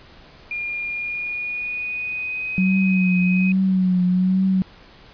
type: tone with pitch glide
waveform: sine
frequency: 2413 to 2517 Hz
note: D7 to D#7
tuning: +46 to +19 cents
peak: -24 dBFS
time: 0.51-3.52 s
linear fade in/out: 2 ms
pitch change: +73 cents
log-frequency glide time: 0.88-2.55 s
type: tone with vibrato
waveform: sine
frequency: 185.2 Hz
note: F#3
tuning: 2 cents sharp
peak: -15 dBFS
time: 2.58-4.62 s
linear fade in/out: 0 ms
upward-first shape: triangle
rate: 1.2 Hz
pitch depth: 54 cents each way
effects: pink hiss -47 dBFS RMS until 5.13 s + resampled to 11025 Hz